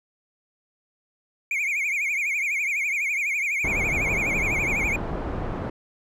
triangle tone with vibrato, 2286 Hz, D7, 47 cents flat, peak -21 dBFS, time 1.51-4.96 s, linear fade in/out 2 ms, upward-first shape triangle, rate 12 Hz, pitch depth 160 cents each way
pink low-pass noise, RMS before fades -29 dBFS, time 3.64-5.7 s, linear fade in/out 5 ms, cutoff 1000 Hz, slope 12 dB/octave
effects none

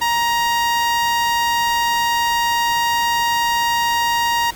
sawtooth tone with notch filter, 940 Hz, A#5, 14 cents sharp, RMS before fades -18 dBFS, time 0.01-4.51 s, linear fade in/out 10 ms, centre 9900 Hz, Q 1.7, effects pink hiss -38 dBFS RMS until 4.55 s

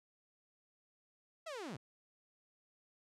sawtooth linear sweep, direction down, 681 to 100 Hz, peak -39 dBFS, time 1.46-1.77 s, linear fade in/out 10 ms, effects low-pass 8000 Hz 12 dB/octave

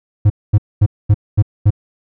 triangle tone bursts, 103.83 Hz, G#2, in tune, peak -4 dBFS, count 6, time 0.25-1.706 s, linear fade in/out 10 ms, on 51 ms, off 230 ms, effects none

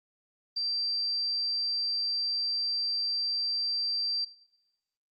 sine tone, 4699 Hz, D8, in tune, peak -28 dBFS, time 0.56-4.25 s, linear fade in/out 10 ms, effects noise-tail reverb RT60 0.8 s tail -17 dB re dry + Opus 24 kbps

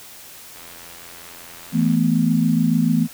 click train, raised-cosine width 0.3 ms, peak -26 dBFS, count 119, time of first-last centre 0.56-1.948 s, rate 85 Hz
sine chord, E suspended fourth, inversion none, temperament equal, 164.81 / 220 / 246.9 Hz, E3 / A3 / B3, 0 / 0 / 0 cents, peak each -19 dBFS, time 1.72-3.08 s, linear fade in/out 50 ms
effects white hiss -41 dBFS RMS until 3.13 s

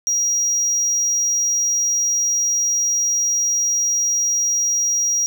triangle tone, 5720 Hz, F8, 41 cents sharp, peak -15 dBFS, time 0.07-5.26 s, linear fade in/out 0 ms, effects none

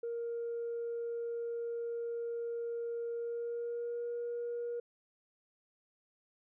sine tone with pitch glide, 468.1 to 475.5 Hz, A#4 to A#4, +7 to +34 cents, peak -34 dBFS, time 0.03-4.8 s, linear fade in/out 5 ms, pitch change +27 cents, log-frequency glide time 3.14-4.06 s, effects tanh soft clip ceiling -32 dBFS

